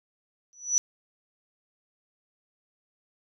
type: tone with exponential growth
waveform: sine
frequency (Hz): 5920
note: F#8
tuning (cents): 0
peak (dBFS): -16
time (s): 0.53-0.78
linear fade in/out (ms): 0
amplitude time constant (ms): 53
effects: none